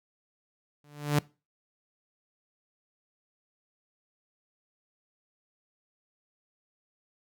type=tone with exponential growth; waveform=sawtooth; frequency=146.83 Hz; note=D3; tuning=in tune; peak=-16 dBFS; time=0.84-1.19 s; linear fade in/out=2 ms; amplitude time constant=75 ms; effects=noise-tail reverb RT60 0.3 s tail -22 dB re dry